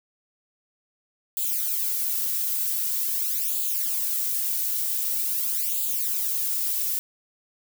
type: noise with flanger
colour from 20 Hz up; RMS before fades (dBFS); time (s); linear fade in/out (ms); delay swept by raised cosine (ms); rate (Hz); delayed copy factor
violet; -26; 1.37-6.99; 0; 0.26 to 2.76; 0.45; +0.75
effects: none